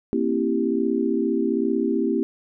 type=chord; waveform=sine; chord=C dominant seventh; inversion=third; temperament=equal with one note detuned; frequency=233.1 / 268.5 / 329.6 / 392 Hz; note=Bb3 / C4 / E4 / G4; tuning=0 / +45 / 0 / 0 cents; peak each=-25 dBFS; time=0.13-2.23 s; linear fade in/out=0 ms; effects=none